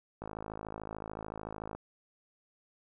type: click train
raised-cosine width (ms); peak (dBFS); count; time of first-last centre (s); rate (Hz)
1; -26; 83; 0.22-1.75; 53.6
effects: none